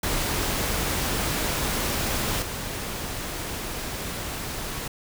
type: noise with level steps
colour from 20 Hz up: pink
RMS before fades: -26 / -32 dBFS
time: 0.03-4.88 s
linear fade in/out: 5 ms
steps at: 2.42 s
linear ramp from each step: 2 ms
effects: none